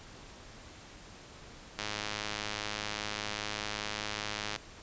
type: click train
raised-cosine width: 0.2 ms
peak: -17 dBFS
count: 292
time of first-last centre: 1.79-4.561 s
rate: 105 Hz
effects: pink hiss -51 dBFS RMS until 4.82 s + resampled to 16000 Hz